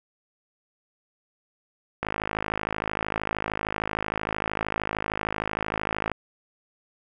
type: click train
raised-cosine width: 0.5 ms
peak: -11 dBFS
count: 218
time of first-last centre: 2.03-6.117 s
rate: 53.1 Hz
effects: none